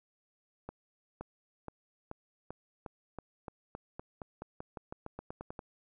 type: accelerating click train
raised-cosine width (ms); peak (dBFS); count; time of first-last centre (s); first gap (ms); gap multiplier
1; -27; 21; 0.69-5.592; 520; 0.91
effects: none